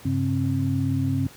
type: tone cluster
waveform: sine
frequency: 99.3 / 137.2 / 266.5 Hz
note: G2 / C#3 / C4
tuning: +23 / -17 / +32 cents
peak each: -25 dBFS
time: 0.05-1.27 s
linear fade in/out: 5 ms
effects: pink hiss -47 dBFS RMS until 1.36 s + high-pass 60 Hz 12 dB/octave